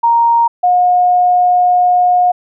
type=tone pair in turn; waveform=sine; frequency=933 / 719.3 Hz; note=A#5 / F#5; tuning=+1 / -49 cents; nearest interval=perfect fourth; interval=450 cents; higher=first; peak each=-7 dBFS; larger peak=neither; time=0.03-0.48 / 0.63-2.32 s; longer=second; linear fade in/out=10 ms; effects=none